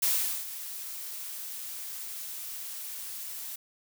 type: noise with ADSR envelope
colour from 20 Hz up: blue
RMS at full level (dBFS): -25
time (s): 0.02-3.56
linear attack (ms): 10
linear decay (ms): 410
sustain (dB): -14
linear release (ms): 7
effects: none